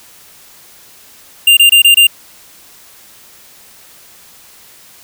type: tone bursts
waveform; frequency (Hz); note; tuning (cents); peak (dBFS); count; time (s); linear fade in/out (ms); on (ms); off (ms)
square; 2794; F7; 0; -4; 5; 1.47-2.07; 5; 100; 25
effects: white hiss -41 dBFS RMS until 5.03 s